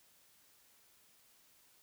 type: silence
effects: white hiss -67 dBFS RMS until 1.82 s